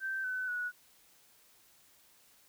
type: tone with pitch steps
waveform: sine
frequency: 1557 / 1510.9 / 1466.2 Hz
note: G6 / F#6 / F#6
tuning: -12 / +36 / -16 cents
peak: -33 dBFS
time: 0-0.72 s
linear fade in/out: 50 ms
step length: 240 ms
effects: white hiss -64 dBFS RMS until 2.48 s